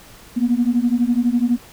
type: beating tone pair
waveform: sine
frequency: 235 / 247 Hz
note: A#3 / B3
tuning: +14 / 0 cents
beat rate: 12 Hz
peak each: -17 dBFS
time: 0.36-1.58 s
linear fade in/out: 20 ms
effects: tanh soft clip ceiling -7 dBFS + pink hiss -44 dBFS RMS until 1.72 s